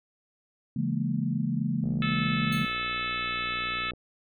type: chord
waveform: sine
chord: A# half-diminished seventh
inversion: first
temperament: just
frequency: 139.85 / 167.82 / 209.8 / 233.1 Hz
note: C#3 / E3 / G#3 / A#3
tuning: +16 / +31 / +18 / 0 cents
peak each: -31 dBFS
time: 0.76-2.65 s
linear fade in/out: 5 ms
type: click train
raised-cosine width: 2 ms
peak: -30 dBFS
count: 128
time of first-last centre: 1.84-3.936 s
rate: 60.6 Hz
type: harmonic tone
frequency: 435.8 Hz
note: A4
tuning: 17 cents flat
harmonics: 3 / 4 / 5 / 6 / 7 / 8 / 9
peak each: -33 / -37 / -37 / -34 / -42 / -38 / -41 dBFS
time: 2.02-3.91 s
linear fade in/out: 2 ms
type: tone with exponential decay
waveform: 5% pulse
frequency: 2152 Hz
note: C7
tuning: 48 cents sharp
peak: -28 dBFS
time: 2.52-2.79 s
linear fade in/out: 5 ms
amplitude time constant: 58 ms
effects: none